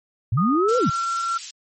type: linear two-way sweep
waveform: sine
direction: up then down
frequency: 96.7 to 518 to 96.7 Hz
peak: -17 dBFS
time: 0.32-0.9 s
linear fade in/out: 5 ms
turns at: 0.78 s
type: tone with pitch glide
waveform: sine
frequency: 1233 to 1360.2 Hz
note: D#6 to F6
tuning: -16 to -46 cents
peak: -21 dBFS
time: 0.37-1.38 s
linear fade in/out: 10 ms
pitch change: +170 cents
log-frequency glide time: 0.57-0.74 s
type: high-pass noise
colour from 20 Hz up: white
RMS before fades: -32 dBFS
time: 0.68-1.51 s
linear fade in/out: 10 ms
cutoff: 3300 Hz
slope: 12 dB/octave
effects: MP3 32 kbps